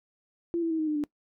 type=tone with pitch steps; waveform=sine; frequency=340.3 / 330.6 / 321.2 / 312.1 / 303.2 / 294.5 Hz; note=F4 / E4 / E4 / D#4 / D#4 / D4; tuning=-45 / +5 / -45 / +5 / -45 / +5 cents; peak=-25 dBFS; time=0.54-1.038 s; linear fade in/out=0 ms; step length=83 ms; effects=noise-tail reverb RT60 0.1 s tail -21 dB re dry